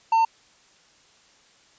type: tone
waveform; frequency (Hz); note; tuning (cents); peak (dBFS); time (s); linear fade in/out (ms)
triangle; 903; A5; +45; -14; 0.12-0.25; 5
effects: white hiss -57 dBFS RMS until 1.78 s + resampled to 16000 Hz